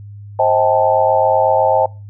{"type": "chord", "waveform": "sine", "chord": "A half-diminished seventh", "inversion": "first", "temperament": "just", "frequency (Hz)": [528, 633.6, 792, 880], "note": ["C5", "Eb5", "G5", "A5"], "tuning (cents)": [16, 31, 18, 0], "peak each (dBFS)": -16, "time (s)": [0.39, 1.86], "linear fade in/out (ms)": 5, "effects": ["noise-tail reverb RT60 0.3 s tail -23 dB re dry", "added 102 Hz sine -31 dBFS peak until 2.09 s"]}